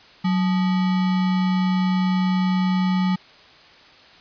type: tone with sample-and-hold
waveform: sine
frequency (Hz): 185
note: F#3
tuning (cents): 0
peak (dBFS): -17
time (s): 0.24-3.16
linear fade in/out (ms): 10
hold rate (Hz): 1050
effects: white hiss -48 dBFS RMS until 4.2 s + resampled to 11025 Hz